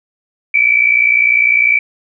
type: tone pair together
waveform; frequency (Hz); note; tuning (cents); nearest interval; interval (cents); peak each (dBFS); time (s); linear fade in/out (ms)
sine; 2283 / 2343; D7 / D7; -50 / -5; unison; 45; -11; 0.54-1.79; 5
effects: none